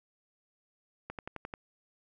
click train, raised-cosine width 0.5 ms, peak -24 dBFS, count 6, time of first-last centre 1.1-1.539 s, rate 11.4 Hz, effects none

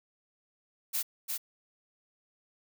blue noise with echo, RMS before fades -31 dBFS, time 0.93-1.03 s, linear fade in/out 20 ms, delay 350 ms, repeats 1, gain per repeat -3 dB, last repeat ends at 1.38 s, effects none

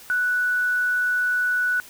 sine tone, 1480 Hz, F#6, in tune, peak -19 dBFS, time 0.1-1.8 s, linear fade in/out 0 ms, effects white hiss -45 dBFS RMS until 1.89 s

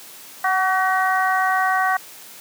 harmonic tone with a mistuned harmonic, 378.5 Hz, F#4, 39 cents sharp, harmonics 2 / 3 / 4 / 5, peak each -20 / -22 / -23 / -24 dBFS, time 0.44-1.97 s, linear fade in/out 5 ms, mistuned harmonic 2, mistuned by -20 cents, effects white hiss -41 dBFS RMS until 2.4 s + high-pass 150 Hz 12 dB/octave

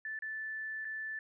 sine tone with dropouts, 1754 Hz, A6, 6 cents flat, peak -37 dBFS, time 0.05-1.19 s, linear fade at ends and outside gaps 2 ms, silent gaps 0.19-0.222 / 0.847-0.851 s, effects none

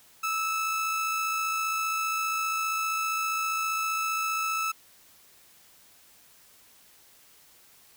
30% pulse tone with amplitude modulation, 1309 Hz, E6, 13 cents flat, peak -23 dBFS, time 0.23-4.72 s, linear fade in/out 10 ms, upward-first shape sine, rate 55.1 Hz, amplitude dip 25%, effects white hiss -57 dBFS RMS until 7.96 s

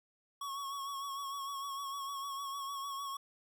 square tone with vibrato, 1108 Hz, C#6, 1 cent flat, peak -39 dBFS, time 0.41-3.17 s, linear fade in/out 5 ms, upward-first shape sine, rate 6.6 Hz, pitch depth 38 cents each way, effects none

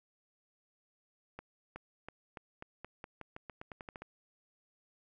accelerating click train, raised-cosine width 0.5 ms, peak -29 dBFS, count 16, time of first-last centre 1.39-4.02 s, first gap 370 ms, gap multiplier 0.88, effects none

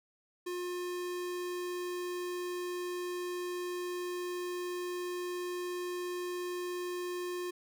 square tone, 356.6 Hz, F4, 36 cents sharp, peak -36 dBFS, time 0.46-7.51 s, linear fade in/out 10 ms, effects none

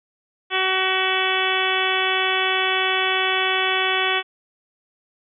harmonic tone, 376.9 Hz, F#4, 32 cents sharp, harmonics 1 / 2 / 3 / 4 / 5 / 6 / 7 / 8 / 9, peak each -27 / -27 / -27 / -27 / -27 / -27 / -27 / -27 / -27 dBFS, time 0.5-4.23 s, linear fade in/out 50 ms, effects none

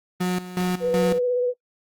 35% pulse tone with tremolo, 181.2 Hz, F#3, 36 cents flat, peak -19 dBFS, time 0.2-1.19 s, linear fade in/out 10 ms, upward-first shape square, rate 2.7 Hz, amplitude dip 75%
sine tone with vibrato, 493.9 Hz, B4, in tune, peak -19 dBFS, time 0.8-1.54 s, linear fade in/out 50 ms, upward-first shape triangle, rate 16 Hz, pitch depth 27 cents each way
effects noise-tail reverb RT60 0.1 s tail -24 dB re dry + Opus 24 kbps

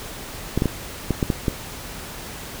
clicks, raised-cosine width 3 ms, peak -6 dBFS, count 7, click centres 0.576 / 0.621 / 0.657 / 1.107 / 1.228 / 1.302 / 1.482 s, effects pink hiss -35 dBFS RMS until 2.6 s

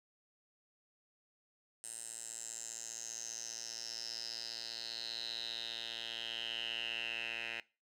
10% pulse tone with band-pass filter sweep, 115 Hz, A#2, 23 cents flat, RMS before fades -43 dBFS, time 1.84-7.6 s, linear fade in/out 0 ms, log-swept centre 8700 to 2400 Hz, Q 7.5, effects noise-tail reverb RT60 0.3 s tail -20 dB re dry

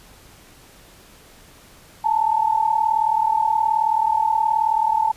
sine tone pair together, 864 / 902.8 Hz, A5 / A5, -32 / +44 cents, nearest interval minor second, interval 76 cents, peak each -19 dBFS, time 2.04-5.12 s, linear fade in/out 10 ms, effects pink hiss -48 dBFS RMS until 5.16 s + resampled to 32000 Hz

